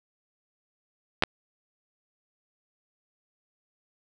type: clicks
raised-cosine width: 0.3 ms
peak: -5 dBFS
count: 2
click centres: 1.224 / 1.236 s
effects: none